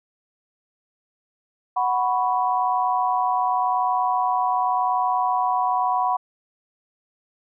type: chord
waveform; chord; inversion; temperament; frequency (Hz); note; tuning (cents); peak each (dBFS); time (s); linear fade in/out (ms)
sine; F# suspended fourth; none; equal; 740 / 987.8 / 1108.7; F#5 / B5 / C#6; 0 / 0 / 0; -22 / -22 / -27; 1.76-6.17; 10
effects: none